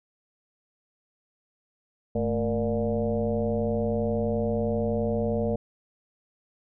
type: tone with frequency modulation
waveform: sine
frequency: 342.9 Hz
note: F4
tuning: 32 cents flat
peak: -23 dBFS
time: 2.15-5.56 s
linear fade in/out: 5 ms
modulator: 123 Hz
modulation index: 2.3
effects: none